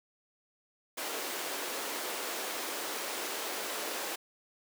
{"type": "high-pass noise", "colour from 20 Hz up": "pink", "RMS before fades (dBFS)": -37, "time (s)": [0.97, 4.16], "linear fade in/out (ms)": 10, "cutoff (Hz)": 330, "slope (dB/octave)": 24, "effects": []}